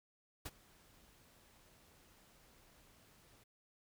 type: noise with ADSR envelope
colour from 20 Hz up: pink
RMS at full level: -43 dBFS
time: 0.45-3.44 s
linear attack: 10 ms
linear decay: 38 ms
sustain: -23 dB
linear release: 9 ms
effects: none